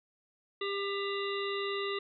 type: harmonic tone with a mistuned harmonic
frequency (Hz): 398.3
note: G4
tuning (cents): +28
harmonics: 1 / 3 / 5 / 7 / 9 / 10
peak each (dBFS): -34 / -39 / -41 / -42 / -44 / -44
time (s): 0.61-1.99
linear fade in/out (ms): 5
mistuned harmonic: 10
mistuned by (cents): -35
effects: none